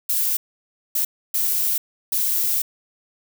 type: noise bursts at uneven times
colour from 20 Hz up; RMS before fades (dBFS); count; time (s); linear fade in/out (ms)
violet; -21; 4; 0.09-0.37 / 0.95-1.05 / 1.34-1.78 / 2.12-2.62; 5
effects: none